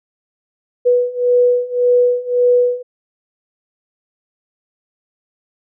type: beating tone pair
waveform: sine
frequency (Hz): 490 / 491.8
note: B4 / B4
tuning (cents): -14 / -7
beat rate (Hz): 1.8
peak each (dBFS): -15 / -13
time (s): 0.85-2.83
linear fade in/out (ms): 20
effects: none